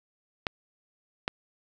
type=clicks; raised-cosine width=0.3 ms; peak=-11 dBFS; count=2; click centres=0.468 / 1.279 s; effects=none